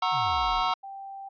square chord, F# dominant seventh, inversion none, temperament equal with one note detuned, 740 / 932.3 / 1085.3 / 1318.5 Hz, F#5 / A#5 / C#6 / E6, 0 / 0 / -37 / 0 cents, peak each -30 dBFS, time 0.02-0.74 s, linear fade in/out 5 ms
sine exponential sweep, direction down, 162.8 to 31.61 Hz, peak -36 dBFS, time 0.11-0.64 s, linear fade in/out 50 ms
click train, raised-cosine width 1 ms, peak -37 dBFS, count 59, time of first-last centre 0.26-0.713 s, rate 128 Hz
sine tone, 784 Hz, G5, in tune, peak -37 dBFS, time 0.83-1.29 s, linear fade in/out 10 ms
effects resampled to 11025 Hz

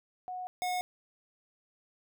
sine / square tone pair in turn, 733 / 726.3 Hz, F#5 / F#5, -16 / -32 cents, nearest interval unison, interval 16 cents, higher first, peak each -36 / -31 dBFS, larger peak second, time 0.28-0.47 / 0.62-0.81 s, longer neither, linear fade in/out 0 ms, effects none

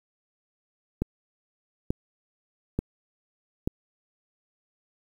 click train, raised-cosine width 3 ms, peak -12 dBFS, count 4, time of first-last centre 1.02-3.675 s, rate 1.13 Hz, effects 8-bit

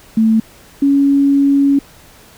sine tone pair in turn, 221.7 / 279.3 Hz, A3 / C#4, +13 / +13 cents, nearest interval major third, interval 400 cents, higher second, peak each -8 dBFS, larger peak neither, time 0.17-0.4 / 0.82-1.79 s, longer second, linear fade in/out 5 ms, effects pink hiss -43 dBFS RMS until 2.37 s

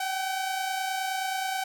sawtooth tone pair together, 759.5 / 789 Hz, F#5 / G5, +45 / +11 cents, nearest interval minor second, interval 66 cents, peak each -25 / -32 dBFS, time 0-1.64 s, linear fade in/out 5 ms, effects none

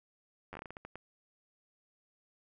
slowing click train, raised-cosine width 0.5 ms, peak -29 dBFS, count 11, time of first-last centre 0.53-0.956 s, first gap 10 ms, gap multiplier 1.3, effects none

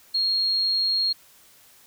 sine tone, 4263 Hz, C8, 32 cents sharp, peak -20 dBFS, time 0.14-1.13 s, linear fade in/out 10 ms, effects white hiss -54 dBFS RMS until 1.86 s

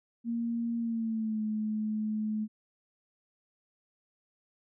sine tone with pitch glide, 233.1 to 215 Hz, A#3 to A3, 0 to -40 cents, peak -29 dBFS, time 0.24-2.48 s, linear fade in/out 50 ms, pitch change -140 cents, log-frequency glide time 0.78-1.42 s, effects none

